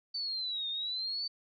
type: exponential two-way sweep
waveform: sine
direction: down then up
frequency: 4574 to 3638 to 4574 Hz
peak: -33 dBFS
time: 0.14-1.28 s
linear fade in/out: 10 ms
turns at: 0.69 s
effects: none